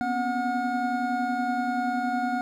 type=tone cluster; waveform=triangle; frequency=243 / 253.7 / 273.9 / 732 / 1431 Hz; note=B3 / B3 / C#4 / F#5 / F6; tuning=-28 / +47 / -21 / -19 / +42 cents; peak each=-29 / -32 / -33 / -25 / -32 dBFS; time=0.01-2.41 s; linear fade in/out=0 ms; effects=none